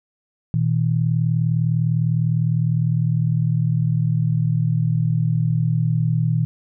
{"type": "tone pair together", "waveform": "sine", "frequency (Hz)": [119.04, 158.9], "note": ["A#2", "D#3"], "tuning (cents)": [37, 37], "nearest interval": "perfect fourth", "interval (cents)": 500, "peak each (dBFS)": -19, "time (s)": [0.54, 6.45], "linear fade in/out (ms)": 0, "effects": []}